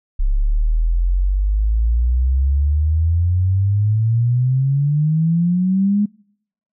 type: exponential sweep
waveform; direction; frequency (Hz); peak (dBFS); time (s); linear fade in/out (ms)
sine; up; 33.43 to 209.5; -13; 0.19-6.06; 10
effects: noise-tail reverb RT60 0.7 s tail -26 dB re dry